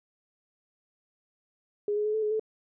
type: tone with pitch steps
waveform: sine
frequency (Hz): 413.6 / 420 / 426.1 / 437 / 423.6 / 436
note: G#4 / G#4 / G#4 / A4 / G#4 / A4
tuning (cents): -7 / +19 / +44 / -12 / +34 / -16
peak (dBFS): -25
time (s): 1.88-2.396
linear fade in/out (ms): 2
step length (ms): 86
effects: none